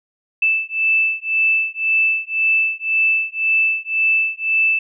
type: beating tone pair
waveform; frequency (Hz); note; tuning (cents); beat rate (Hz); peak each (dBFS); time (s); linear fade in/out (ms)
sine; 2637 / 2638.9; E7 / E7; 0 / +1; 1.9; -18; 0.42-4.79; 5
effects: none